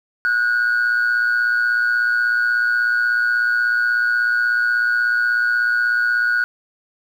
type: tone pair together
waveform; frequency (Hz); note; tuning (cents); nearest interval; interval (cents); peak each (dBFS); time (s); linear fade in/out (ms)
sine; 1460 / 1576.4; F#6 / G6; -24 / +9; minor second; 133; -14 / -21; 0.25-6.44; 0
effects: tanh soft clip ceiling -12 dBFS + 8-bit